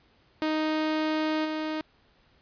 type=tone with level steps; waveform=sawtooth; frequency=311.1 Hz; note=D#4; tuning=in tune; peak=-21 / -25 dBFS; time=0.42-1.81 s; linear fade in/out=0 ms; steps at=1.44 s; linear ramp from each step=20 ms; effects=pink hiss -63 dBFS RMS until 2.41 s + resampled to 11025 Hz